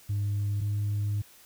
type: tone pair in turn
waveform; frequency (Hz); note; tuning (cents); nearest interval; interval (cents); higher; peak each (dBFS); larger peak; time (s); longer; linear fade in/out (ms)
sine; 102 / 103.13; G#2 / G#2; -31 / -12; unison; 19; second; -24; neither; 0.09-0.61 / 0.61-1.22; second; 10
effects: tanh soft clip ceiling -24 dBFS + white hiss -55 dBFS RMS until 1.45 s